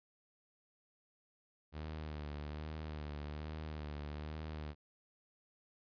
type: tone with vibrato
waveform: sawtooth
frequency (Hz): 75.7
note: D#2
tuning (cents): -47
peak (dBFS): -38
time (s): 1.72-4.75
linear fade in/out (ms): 50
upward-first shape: sine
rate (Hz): 1.2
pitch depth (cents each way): 50
effects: resampled to 11025 Hz